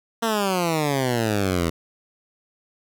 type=exponential sweep; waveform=10% pulse; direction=down; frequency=232.4 to 81 Hz; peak=-12 dBFS; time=0.22-1.7 s; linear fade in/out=10 ms; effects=none